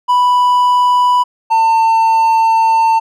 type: tone pair in turn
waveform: triangle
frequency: 987.8 / 899.1 Hz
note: B5 / A5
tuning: 0 / +37 cents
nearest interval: major second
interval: 163 cents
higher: first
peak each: -6 dBFS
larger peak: neither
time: 0.08-1.24 / 1.5-3 s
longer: second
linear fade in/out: 20 ms
effects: none